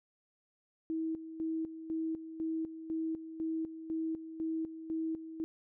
sine tone with tremolo, 322 Hz, E4, 41 cents flat, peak -32 dBFS, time 0.9-5.44 s, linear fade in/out 0 ms, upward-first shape square, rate 2 Hz, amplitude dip 70%, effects none

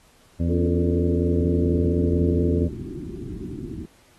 harmonic tone, 84.3 Hz, E2, 39 cents sharp, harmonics 1 / 2 / 3 / 4 / 5 / 6 / 7, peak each -22 / -26 / -26 / -38 / -42 / -41 / -37 dBFS, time 0.39-2.69 s, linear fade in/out 20 ms
sine chord, Db augmented, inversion none, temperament equal, 277.2 / 349.2 / 440 Hz, Db4 / F4 / A4, 0 / 0 / 0 cents, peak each -28 / -26 / -27 dBFS, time 0.47-2.68 s, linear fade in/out 50 ms
white low-pass noise, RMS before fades -33 dBFS, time 1.38-3.86 s, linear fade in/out 10 ms, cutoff 380 Hz, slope 96 dB/octave
effects pink hiss -57 dBFS RMS until 4.18 s + AAC 32 kbps

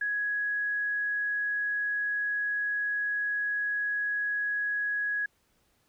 sine tone, 1669 Hz, G#6, 8 cents sharp, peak -27 dBFS, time 0.01-5.26 s, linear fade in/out 5 ms, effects pink hiss -70 dBFS RMS until 5.88 s

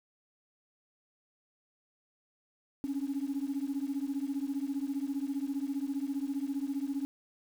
sine beating tone pair, 271.4 / 286.4 Hz, C#4 / D4, -36 / -43 cents, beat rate 15 Hz, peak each -33 / -34 dBFS, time 2.84-7.05 s, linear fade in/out 0 ms, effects tanh soft clip ceiling -26 dBFS + 9-bit

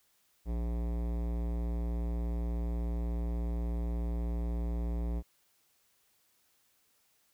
sine tone with hard clipping, 58.27 Hz, A#1, in tune, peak -33 dBFS, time 0.45-5.23 s, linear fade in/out 50 ms, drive 18 dB, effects white hiss -71 dBFS RMS until 7.33 s

